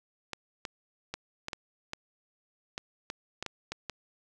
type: clicks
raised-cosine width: 0.2 ms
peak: -18 dBFS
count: 12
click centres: 0.333 / 0.652 / 1.14 / 1.484 / 1.532 / 1.934 / 2.779 / 3.101 / 3.426 / 3.463 / 3.72 / 3.897 s
effects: none